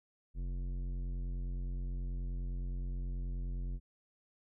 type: tone with tanh clipping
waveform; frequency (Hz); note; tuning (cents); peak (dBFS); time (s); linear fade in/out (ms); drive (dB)
triangle; 44.77; F1; +44; -37; 0.34-3.8; 50; 17
effects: none